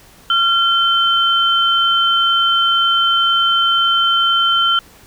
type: tone pair together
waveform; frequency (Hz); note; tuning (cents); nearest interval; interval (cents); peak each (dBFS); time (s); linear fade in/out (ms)
sine; 1378 / 3091; F6 / G7; -24 / -25; octave + major second; 1399; -14; 0.3-4.79; 2
effects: pink hiss -45 dBFS RMS until 5.06 s